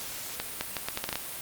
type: accelerating click train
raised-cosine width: 0.2 ms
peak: -12 dBFS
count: 9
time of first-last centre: 0.4-1.156 s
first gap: 210 ms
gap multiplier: 0.75
effects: white hiss -38 dBFS RMS until 1.41 s + Opus 48 kbps